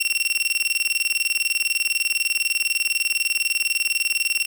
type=tone with tremolo; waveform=sawtooth; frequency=2732 Hz; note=F7; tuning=39 cents flat; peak=-14 dBFS; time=0-4.46 s; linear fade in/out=10 ms; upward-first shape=square; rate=20 Hz; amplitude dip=80%; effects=none